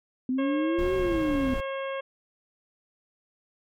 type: exponential two-way sweep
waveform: sine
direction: up then down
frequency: 251.7 to 381 to 251.7 Hz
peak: -24 dBFS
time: 0.29-1.54 s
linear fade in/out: 2 ms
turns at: 0.95 s
type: harmonic tone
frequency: 542 Hz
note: C#5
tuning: 39 cents flat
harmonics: 1 / 2 / 3 / 4 / 5 / 6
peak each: -31 / -37 / -41 / -43 / -45 / -47 dBFS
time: 0.38-2.01 s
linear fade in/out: 10 ms
type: noise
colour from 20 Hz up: brown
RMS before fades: -34 dBFS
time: 0.78-1.61 s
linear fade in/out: 10 ms
effects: none